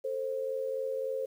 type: tone pair together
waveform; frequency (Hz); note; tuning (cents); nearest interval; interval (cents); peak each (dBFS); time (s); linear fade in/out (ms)
sine; 444.5 / 528.1; A4 / C5; +18 / +16; minor third; 298; -36 / -32; 0.04-1.26; 10
effects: 10-bit